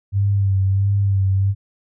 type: tone with vibrato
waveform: sine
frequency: 98.2 Hz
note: G2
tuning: 4 cents sharp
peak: -14 dBFS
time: 0.12-1.55 s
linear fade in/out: 50 ms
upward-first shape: sine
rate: 1.5 Hz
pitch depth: 39 cents each way
effects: none